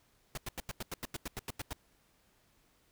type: noise bursts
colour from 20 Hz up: pink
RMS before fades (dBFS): -39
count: 13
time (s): 0.35-1.731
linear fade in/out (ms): 2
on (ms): 25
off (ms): 88
effects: pink hiss -70 dBFS RMS until 2.91 s